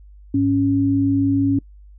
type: tone pair together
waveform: sine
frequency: 103.83 / 277.2 Hz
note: G#2 / C#4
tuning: 0 / 0 cents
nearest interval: octave + perfect fourth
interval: 1700 cents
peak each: -22 / -15 dBFS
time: 0.34-1.59 s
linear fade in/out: 5 ms
effects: noise-tail reverb RT60 0.1 s tail -25 dB re dry + added 50 Hz sine -41 dBFS peak until 1.98 s